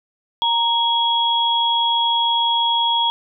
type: tone pair together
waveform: sine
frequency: 932.3 / 3322 Hz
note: A#5 / G#7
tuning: 0 / 0 cents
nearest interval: octave + minor seventh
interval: 2200 cents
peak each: -18 dBFS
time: 0.42-3.1 s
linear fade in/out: 0 ms
effects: none